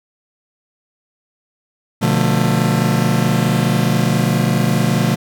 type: chord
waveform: 40% pulse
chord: B half-diminished seventh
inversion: none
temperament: just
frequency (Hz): 123.47 / 148.16 / 177.8 / 222.2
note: B2 / D3 / F3 / A3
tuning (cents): 0 / +16 / +31 / +17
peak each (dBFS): -18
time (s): 2.01-5.16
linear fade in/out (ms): 20
effects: none